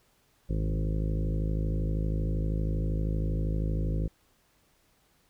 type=harmonic tone with a mistuned harmonic; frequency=52.7 Hz; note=G#1; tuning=26 cents sharp; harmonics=1 / 2 / 3 / 4 / 5 / 6 / 7 / 8 / 9 / 10; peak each=-28 / -34 / -33 / -43 / -42 / -42 / -45 / -47 / -47 / -46 dBFS; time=0.49-4.08 s; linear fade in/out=10 ms; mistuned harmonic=3; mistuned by=+21 cents; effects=pink hiss -67 dBFS RMS until 5.29 s